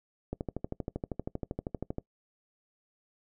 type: click train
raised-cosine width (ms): 2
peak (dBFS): -20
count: 22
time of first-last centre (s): 0.33-1.984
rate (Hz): 12.7
effects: noise-tail reverb RT60 0.1 s tail -22 dB re dry